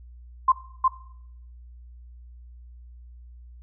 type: tone with echo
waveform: sine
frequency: 1045 Hz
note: C6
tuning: 2 cents flat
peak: -14 dBFS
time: 0.48-0.52 s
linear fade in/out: 5 ms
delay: 360 ms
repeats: 1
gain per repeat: -2 dB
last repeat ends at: 0.88 s
effects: noise-tail reverb RT60 0.7 s tail -17 dB re dry + added 60 Hz sine -43 dBFS peak until 3.62 s